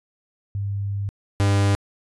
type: tone pair in turn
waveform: sine / 45% pulse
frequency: 100.1 / 100.1 Hz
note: G2 / G2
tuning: +37 / +37 cents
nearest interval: unison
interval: 0 cents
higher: neither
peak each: -23 / -16 dBFS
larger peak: second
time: 0.55-1.09 / 1.4-1.75 s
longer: first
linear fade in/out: 0 ms
effects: resampled to 24000 Hz